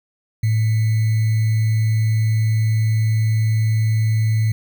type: tone with sample-and-hold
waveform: sine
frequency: 110 Hz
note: A2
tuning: in tune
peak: -14 dBFS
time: 0.43-4.52 s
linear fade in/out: 5 ms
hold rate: 2100 Hz
effects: none